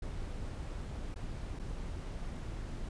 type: noise with dropouts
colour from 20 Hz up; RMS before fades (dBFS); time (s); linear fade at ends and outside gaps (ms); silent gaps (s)
brown; -40; 0.02-2.89; 5; 1.144-1.159 / 1.591-1.595
effects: resampled to 22050 Hz